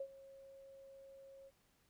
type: tone with ADSR envelope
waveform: sine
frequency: 544 Hz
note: C#5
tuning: 33 cents flat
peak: -39 dBFS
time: 0-1.51 s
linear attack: 4 ms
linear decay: 67 ms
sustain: -16 dB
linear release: 37 ms
effects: pink hiss -75 dBFS RMS until 1.89 s